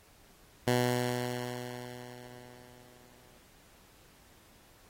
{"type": "tone with exponential decay", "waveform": "10% pulse", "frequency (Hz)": 123.3, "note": "B2", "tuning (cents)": -2, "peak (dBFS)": -16, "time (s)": [0.67, 3.39], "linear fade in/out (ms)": 5, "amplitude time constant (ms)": 590, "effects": ["pink hiss -61 dBFS RMS until 4.89 s", "AAC 48 kbps"]}